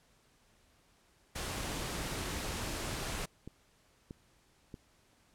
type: noise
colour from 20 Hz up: pink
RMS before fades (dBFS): -38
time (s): 1.35-3.26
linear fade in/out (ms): 10
type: click train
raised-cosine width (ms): 3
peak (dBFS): -31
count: 5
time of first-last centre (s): 2.21-4.742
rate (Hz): 1.58
effects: pink hiss -68 dBFS RMS until 5.34 s + low-pass 11000 Hz 12 dB/octave